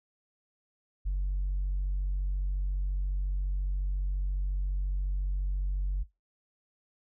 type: tone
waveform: sine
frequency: 47.19 Hz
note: F#1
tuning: 35 cents sharp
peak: -25 dBFS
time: 1.05-6.04 s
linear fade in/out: 20 ms
effects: noise-tail reverb RT60 0.2 s tail -20 dB re dry + tanh soft clip ceiling -25 dBFS